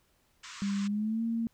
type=band-pass noise; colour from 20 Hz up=pink; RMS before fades=-46 dBFS; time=0.43-0.88 s; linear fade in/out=10 ms; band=1000 to 8000 Hz; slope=96 dB/octave
type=tone with pitch glide; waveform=sine; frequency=199.5 to 229.2 Hz; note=G3 to A#3; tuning=+31 to -29 cents; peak=-28 dBFS; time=0.62-1.47 s; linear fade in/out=0 ms; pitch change=+240 cents; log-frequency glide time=0.83-1.23 s
effects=pink hiss -70 dBFS RMS until 1.53 s